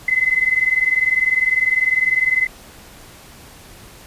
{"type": "tone pair together", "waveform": "sine", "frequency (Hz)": [2027, 2047], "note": ["B6", "C7"], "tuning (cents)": [45, -38], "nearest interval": "unison", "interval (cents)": 17, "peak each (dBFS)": -17, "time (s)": [0.08, 2.47], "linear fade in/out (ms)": 5, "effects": ["pink hiss -42 dBFS RMS until 4.06 s", "resampled to 32000 Hz"]}